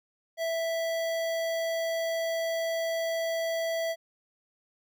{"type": "tone with notch filter", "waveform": "square", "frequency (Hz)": 659, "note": "E5", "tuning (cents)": -1, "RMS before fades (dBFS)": -30, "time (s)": [0.37, 3.96], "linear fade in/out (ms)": 50, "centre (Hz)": 9200, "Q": 1.6, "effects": []}